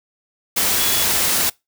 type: tone in noise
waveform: sine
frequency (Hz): 3391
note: G#7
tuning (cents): +35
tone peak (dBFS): -26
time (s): 0.79-1.05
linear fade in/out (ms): 10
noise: white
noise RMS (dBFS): -18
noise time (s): 0.56-1.5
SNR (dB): -11
effects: noise-tail reverb RT60 0.2 s tail -24 dB re dry